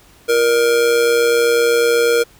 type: tone with amplitude modulation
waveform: square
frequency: 470.4 Hz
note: A#4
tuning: 16 cents sharp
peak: -10 dBFS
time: 0.28-2.24 s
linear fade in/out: 20 ms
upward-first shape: sine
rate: 128 Hz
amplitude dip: 50%
effects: pink hiss -48 dBFS RMS until 2.39 s